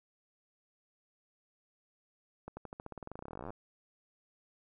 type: accelerating click train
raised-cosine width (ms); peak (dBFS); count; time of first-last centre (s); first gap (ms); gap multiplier
1; -29; 30; 2.48-3.505; 90; 0.92
effects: none